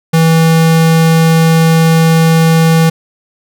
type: tone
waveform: square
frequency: 162.9 Hz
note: E3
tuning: 20 cents flat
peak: -6 dBFS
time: 0.13-2.9 s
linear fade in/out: 10 ms
effects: none